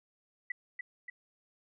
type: tone with echo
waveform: sine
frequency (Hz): 1975.5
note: B6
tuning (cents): 0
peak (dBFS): -32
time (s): 0.5-0.52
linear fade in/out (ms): 5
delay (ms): 290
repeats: 2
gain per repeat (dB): -4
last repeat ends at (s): 1.1
effects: none